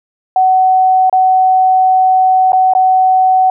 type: tone with dropouts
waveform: sine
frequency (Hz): 750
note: F#5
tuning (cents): +23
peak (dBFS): -6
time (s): 0.36-3.5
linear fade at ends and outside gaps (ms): 2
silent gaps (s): 1.097-1.127 / 2.521-2.531 / 2.736-2.75
effects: none